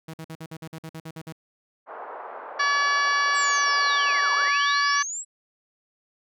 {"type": "tone bursts", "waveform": "sawtooth", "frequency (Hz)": 160.6, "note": "E3", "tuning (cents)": -45, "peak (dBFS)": -31, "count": 12, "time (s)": [0.08, 1.325], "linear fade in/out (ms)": 5, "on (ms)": 57, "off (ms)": 51}
{"type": "band-pass noise", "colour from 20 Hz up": "pink", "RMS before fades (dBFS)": -38, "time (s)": [1.86, 4.52], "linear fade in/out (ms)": 50, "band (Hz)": [540, 1300], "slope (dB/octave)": 24}
{"type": "harmonic tone", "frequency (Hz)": 570, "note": "C#5", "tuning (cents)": 48, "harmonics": [2, 3, 4, 5, 6, 7, 8, 9, 10], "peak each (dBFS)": [-23, -23, -32, -37, -37, -42, -32, -44, -37], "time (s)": [2.59, 5.03], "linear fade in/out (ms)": 10}
{"type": "linear two-way sweep", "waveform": "sine", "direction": "down then up", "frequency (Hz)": [7880, 911, 7880], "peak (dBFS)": -29, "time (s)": [3.34, 5.25], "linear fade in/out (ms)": 50, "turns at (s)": 4.33}
{"effects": []}